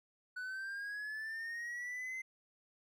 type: linear sweep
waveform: triangle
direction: up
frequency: 1480 to 2073 Hz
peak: -38 dBFS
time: 0.36-2.22 s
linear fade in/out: 10 ms
effects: none